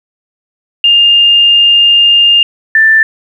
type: tone pair in turn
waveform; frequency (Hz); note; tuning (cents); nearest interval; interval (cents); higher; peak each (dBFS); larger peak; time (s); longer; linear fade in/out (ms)
sine; 2813 / 1772.1; F7 / A6; +12 / +12; minor sixth; 800; first; -3; neither; 0.84-2.43 / 2.75-3.03; first; 2
effects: 7-bit